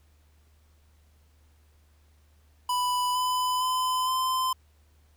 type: tone with pitch steps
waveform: square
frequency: 992 / 1004.7 / 1017.5 / 1030.5 Hz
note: B5 / B5 / C6 / C6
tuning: +7 / +29 / -49 / -27 cents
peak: -25 dBFS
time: 2.69-4.53 s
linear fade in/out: 5 ms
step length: 460 ms
effects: added 75 Hz sine -58 dBFS peak until 5.16 s + pink hiss -68 dBFS RMS until 5.16 s